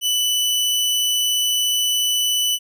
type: tone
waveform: sawtooth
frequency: 2981 Hz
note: F#7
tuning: 12 cents sharp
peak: -14 dBFS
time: 0.01-2.59 s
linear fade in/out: 50 ms
effects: none